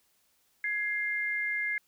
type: tone pair together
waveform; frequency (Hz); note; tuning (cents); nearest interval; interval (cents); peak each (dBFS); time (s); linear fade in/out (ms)
sine; 1674.9 / 2100; G#6 / C7; +14 / +6; major third; 392; -33 / -30; 0.64-1.78; 2
effects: white hiss -70 dBFS RMS until 1.87 s